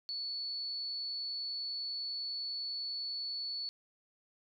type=tone; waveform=sine; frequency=4435 Hz; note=C#8; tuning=in tune; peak=-36 dBFS; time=0.09-3.69 s; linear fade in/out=0 ms; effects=none